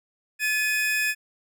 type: tone pair together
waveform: 45% pulse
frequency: 1722 / 2501 Hz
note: A6 / D#7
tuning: -38 / +8 cents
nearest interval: tritone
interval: 646 cents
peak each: -25 dBFS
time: 0.39-1.15 s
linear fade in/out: 50 ms
effects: none